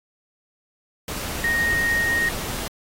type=tone in noise; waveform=sine; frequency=1863 Hz; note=A#6; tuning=2 cents flat; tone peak=-19 dBFS; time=1.44-2.29 s; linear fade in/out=2 ms; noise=pink; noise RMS=-30 dBFS; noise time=1.08-2.68 s; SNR=+8 dB; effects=AAC 48 kbps